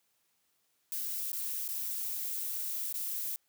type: noise with dropouts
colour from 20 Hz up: violet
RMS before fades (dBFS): -36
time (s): 0.92-3.36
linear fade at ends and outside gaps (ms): 0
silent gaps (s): 1.317-1.331 / 1.679-1.688 / 2.926-2.942
effects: white hiss -75 dBFS RMS until 3.48 s + high-pass 80 Hz 12 dB/octave